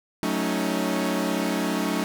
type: chord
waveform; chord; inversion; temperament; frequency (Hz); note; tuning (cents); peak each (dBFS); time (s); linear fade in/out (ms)
sawtooth; D# half-diminished seventh; first; equal with one note detuned; 185 / 220 / 277.2 / 314; F#3 / A3 / C#4 / D#4; 0 / 0 / 0 / +16; -25; 0.23-2.04; 0
effects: none

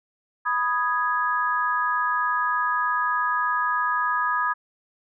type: chord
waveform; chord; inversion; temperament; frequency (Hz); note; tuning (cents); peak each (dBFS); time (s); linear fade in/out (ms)
sine; G# minor; first; equal; 987.8 / 1244.5 / 1661.2; B5 / D#6 / G#6; 0 / 0 / 0; -26 / -24 / -26; 0.45-4.54; 20
effects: none

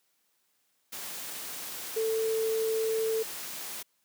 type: tone in noise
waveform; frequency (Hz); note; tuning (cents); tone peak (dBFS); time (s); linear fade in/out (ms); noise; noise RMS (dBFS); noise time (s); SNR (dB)
sine; 444.5; A4; +18; -26; 1.96-3.23; 10; white; -39; 0.92-3.83; +10
effects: white hiss -73 dBFS RMS until 4.04 s + high-pass 150 Hz 12 dB/octave

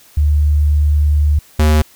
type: tone pair in turn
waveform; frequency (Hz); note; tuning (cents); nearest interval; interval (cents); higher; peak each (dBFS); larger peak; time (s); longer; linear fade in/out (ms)
sine / square; 74.2 / 76.55; D2 / D#2; +18 / -28; minor second; 54; second; -9; neither; 0.17-1.39 / 1.59-1.82; first; 5
effects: white hiss -46 dBFS RMS until 1.95 s

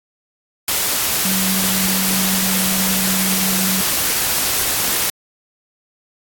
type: tone in noise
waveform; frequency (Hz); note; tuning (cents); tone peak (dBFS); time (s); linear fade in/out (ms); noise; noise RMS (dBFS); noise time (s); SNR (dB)
sine; 189.2; F#3; +39; -20; 1.25-3.81; 2; white; -18; 0.68-5.1; -5
effects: AAC 64 kbps

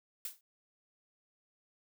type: noise with exponential decay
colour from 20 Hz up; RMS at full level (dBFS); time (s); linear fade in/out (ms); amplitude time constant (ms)
blue; -36; 0.25-0.41; 2; 34
effects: none

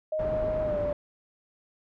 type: tone with pitch glide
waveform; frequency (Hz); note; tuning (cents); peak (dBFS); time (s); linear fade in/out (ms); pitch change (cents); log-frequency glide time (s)
sine; 622 to 589.1; D#5 to D5; -1 to +5; -26; 0.12-0.93; 5; -94; 0.63-0.78
type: low-pass noise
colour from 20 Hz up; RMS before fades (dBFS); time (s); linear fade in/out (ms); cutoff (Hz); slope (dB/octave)
pink; -35; 0.19-0.93; 2; 970; 12
effects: none

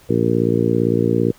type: harmonic tone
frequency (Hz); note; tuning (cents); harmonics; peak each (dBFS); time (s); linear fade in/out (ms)
57.7; A#1; -17; 2 / 3 / 4 / 5 / 6 / 7 / 8; -22 / -22 / -22 / -22 / -22 / -22 / -22; 0.09-1.32; 10
effects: pink hiss -49 dBFS RMS until 1.38 s

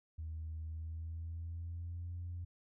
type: tone with pitch glide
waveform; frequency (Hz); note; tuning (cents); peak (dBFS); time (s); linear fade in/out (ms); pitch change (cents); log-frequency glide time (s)
sine; 79.6 to 87.31; D#2 to F2; +40 to 0; -39; 0.18-2.45; 10; +160; 0.66-2.17
effects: tanh soft clip ceiling -36 dBFS

